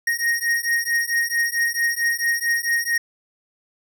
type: beating tone pair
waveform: square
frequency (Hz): 1864.7 / 1869.2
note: A#6 / A#6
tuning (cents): 0 / +4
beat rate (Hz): 4.5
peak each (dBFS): -23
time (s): 0.07-2.98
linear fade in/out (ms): 5
effects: none